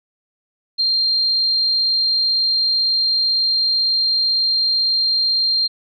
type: tone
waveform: sine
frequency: 4186 Hz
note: C8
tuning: in tune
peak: -14 dBFS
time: 0.78-5.68 s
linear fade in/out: 20 ms
effects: MP3 96 kbps